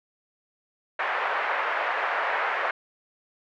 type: band-pass noise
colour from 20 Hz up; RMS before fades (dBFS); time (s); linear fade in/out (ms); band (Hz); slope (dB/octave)
white; -27; 0.99-2.71; 5; 540 to 1900; 24
effects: none